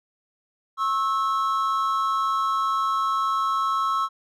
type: tone pair together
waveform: triangle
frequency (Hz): 1088.7 / 1309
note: C#6 / E6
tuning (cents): -32 / -13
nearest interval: minor third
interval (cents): 319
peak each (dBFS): -22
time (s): 0.77-4.09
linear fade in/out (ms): 50
effects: none